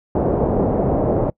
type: low-pass noise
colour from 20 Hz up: white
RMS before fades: -18 dBFS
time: 0.15-1.3 s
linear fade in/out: 2 ms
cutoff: 630 Hz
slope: 24 dB/octave
effects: noise-tail reverb RT60 0.1 s tail -24 dB re dry